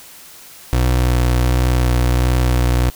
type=tone with vibrato; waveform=30% pulse; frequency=61.74 Hz; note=B1; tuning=in tune; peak=-10 dBFS; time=0.73-2.9 s; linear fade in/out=0 ms; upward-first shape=sine; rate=1.4 Hz; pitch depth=17 cents each way; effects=white hiss -40 dBFS RMS until 2.95 s